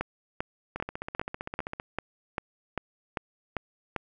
two click trains, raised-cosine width 0.5 ms, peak -14 / -19 dBFS, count 11 / 17, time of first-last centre 0.01-3.963 / 0.76-1.799 s, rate 2.53 / 15.4 Hz, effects none

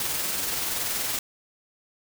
white noise with amplitude modulation, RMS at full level -27 dBFS, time 0-1.19 s, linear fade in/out 2 ms, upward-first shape sine, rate 21.1 Hz, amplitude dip 30%, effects none

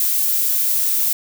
violet noise, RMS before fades -18 dBFS, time 0-1.13 s, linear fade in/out 2 ms, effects none

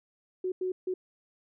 sine tone bursts at uneven times, 369.5 Hz, F#4, 2 cents flat, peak -28 dBFS, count 3, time 0.44-0.52 / 0.61-0.72 / 0.87-0.94 s, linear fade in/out 5 ms, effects none

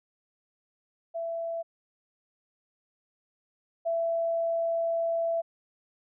sine tone pair in turn, 667 / 667 Hz, E5 / E5, +20 / +20 cents, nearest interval unison, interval 0 cents, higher neither, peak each -30 / -25 dBFS, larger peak second, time 1.14-1.63 / 3.85-5.42 s, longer second, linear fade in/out 20 ms, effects none

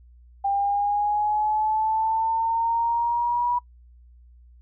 sine linear sweep, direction up, 793 to 973 Hz, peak -20 dBFS, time 0.44-3.59 s, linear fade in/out 10 ms, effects noise-tail reverb RT60 0.1 s tail -24 dB re dry + added 60 Hz sine -48 dBFS peak until 4.61 s

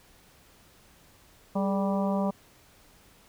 harmonic tone with a mistuned harmonic, 196 Hz, G3, in tune, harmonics 1 / 2 / 3 / 4 / 5 / 6, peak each -26 / -37 / -31 / -36 / -36 / -41 dBFS, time 1.55-2.31 s, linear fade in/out 10 ms, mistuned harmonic 2, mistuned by +110 cents, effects pink hiss -58 dBFS RMS until 3.28 s

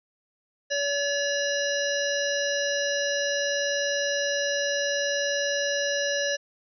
harmonic tone with a mistuned harmonic, 570 Hz, C#5, 48 cents sharp, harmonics 1 / 3 / 5 / 7 / 9 / 10, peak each -27 / -29 / -35 / -36 / -35 / -34 dBFS, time 0.7-6.37 s, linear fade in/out 20 ms, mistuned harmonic 10, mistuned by +33 cents, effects none

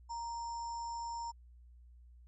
sine tone with sample-and-hold, 932.3 Hz, A#5, in tune, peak -38 dBFS, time 0.09-1.32 s, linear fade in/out 20 ms, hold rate 6300 Hz, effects added 60 Hz sine -55 dBFS peak until 2.27 s + resampled to 22050 Hz

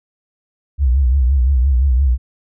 sine tone with vibrato, 65.41 Hz, C2, in tune, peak -10 dBFS, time 0.78-2.18 s, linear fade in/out 50 ms, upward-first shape triangle, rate 5.8 Hz, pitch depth 170 cents each way, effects none

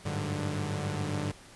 sawtooth tone cluster, 98.1 / 105.4 / 147.8 / 183.3 Hz, G2 / G#2 / D3 / F#3, +2 / +26 / +11 / -16 cents, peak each -31 / -34 / -30 / -37 dBFS, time 0.05-1.32 s, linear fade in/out 10 ms, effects pink hiss -52 dBFS RMS until 1.55 s + resampled to 24000 Hz

